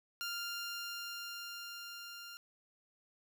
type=tone with level ramp; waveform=15% pulse; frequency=1396.9 Hz; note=F6; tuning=in tune; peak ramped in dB=-31 to -41 dBFS; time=0.21-2.37 s; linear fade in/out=0 ms; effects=none